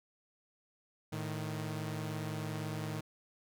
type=tone pair together; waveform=sawtooth; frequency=109.62 / 155.56 Hz; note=A2 / D#3; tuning=-6 / 0 cents; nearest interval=tritone; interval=606 cents; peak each=-36 / -35 dBFS; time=1.12-3.01 s; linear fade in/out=10 ms; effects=none